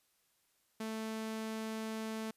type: tone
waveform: sawtooth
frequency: 220.5 Hz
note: A3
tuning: 4 cents sharp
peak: -34 dBFS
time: 0.8-2.31 s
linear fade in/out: 5 ms
effects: white hiss -75 dBFS RMS until 2.36 s + resampled to 32000 Hz